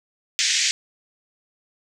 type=band-pass noise; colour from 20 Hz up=white; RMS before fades=-21 dBFS; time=0.39-0.71 s; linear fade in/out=0 ms; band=1800 to 7200 Hz; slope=48 dB/octave; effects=none